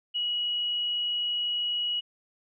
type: tone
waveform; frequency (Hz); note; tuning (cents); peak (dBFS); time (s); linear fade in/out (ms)
sine; 2913; F#7; -28; -26; 0.14-2.01; 20
effects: none